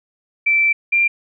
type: tone pair in turn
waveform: sine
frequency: 2333 / 2379 Hz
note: D7 / D7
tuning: -12 / +22 cents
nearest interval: unison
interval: 34 cents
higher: second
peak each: -12 dBFS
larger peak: neither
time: 0.46-0.73 / 0.92-1.08 s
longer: first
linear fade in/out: 10 ms
effects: none